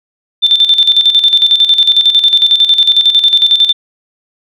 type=tone with tremolo; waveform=sine; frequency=3559 Hz; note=A7; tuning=19 cents sharp; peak=-3 dBFS; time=0.42-3.73 s; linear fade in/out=20 ms; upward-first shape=square; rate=11 Hz; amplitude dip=65%; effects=none